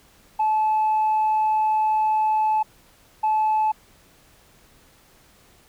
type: tone bursts at uneven times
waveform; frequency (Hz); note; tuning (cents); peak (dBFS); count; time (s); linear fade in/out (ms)
sine; 865; A5; -30; -16; 2; 0.39-2.63 / 3.23-3.72; 10
effects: tanh soft clip ceiling -15 dBFS + pink hiss -55 dBFS RMS until 5.68 s